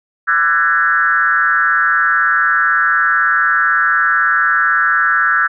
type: tone with frequency modulation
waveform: sine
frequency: 1500 Hz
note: F#6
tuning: 23 cents sharp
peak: -10 dBFS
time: 0.27-5.48 s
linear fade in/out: 20 ms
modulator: 159 Hz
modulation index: 1.5
effects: none